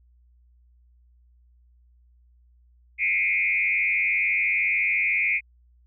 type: tone with frequency modulation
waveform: sine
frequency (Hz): 2291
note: D7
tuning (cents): -44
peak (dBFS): -20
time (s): 2.98-5.41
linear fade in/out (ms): 50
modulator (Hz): 93.9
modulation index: 2.3
effects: added 60 Hz sine -55 dBFS peak until 5.86 s